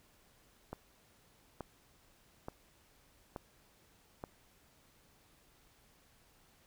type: click train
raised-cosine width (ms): 1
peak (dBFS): -27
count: 5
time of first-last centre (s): 0.73-4.239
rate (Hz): 1.14
effects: pink hiss -67 dBFS RMS until 6.66 s